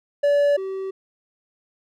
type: tone pair in turn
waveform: triangle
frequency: 575 / 383.8 Hz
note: D5 / G4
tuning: -37 / -37 cents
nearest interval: perfect fifth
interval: 700 cents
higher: first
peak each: -13 / -24 dBFS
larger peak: first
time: 0.23-0.57 / 0.57-0.91 s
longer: neither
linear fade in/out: 10 ms
effects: none